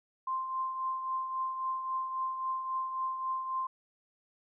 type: tone with tremolo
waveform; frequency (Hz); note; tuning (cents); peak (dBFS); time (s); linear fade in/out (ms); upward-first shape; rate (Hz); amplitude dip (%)
sine; 1046.5; C6; 0; -29; 0.27-3.67; 5; triangle; 3.7; 55
effects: none